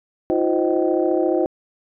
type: tone cluster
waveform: sine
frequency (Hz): 323.4 / 357.7 / 520 / 623 / 768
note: E4 / F4 / C5 / D#5 / G5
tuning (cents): -33 / +41 / -11 / +2 / -36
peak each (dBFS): -21 / -20 / -23 / -24 / -28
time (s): 0.3-1.46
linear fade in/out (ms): 0
effects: tanh soft clip ceiling -5 dBFS